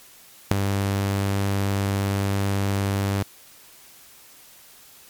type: tone with ADSR envelope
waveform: sawtooth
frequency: 99 Hz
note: G2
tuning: 18 cents sharp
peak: -8 dBFS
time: 0.51-3.23 s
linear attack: 5 ms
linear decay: 6 ms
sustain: -9 dB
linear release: 3 ms
effects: white hiss -49 dBFS RMS until 5.09 s + MP3 96 kbps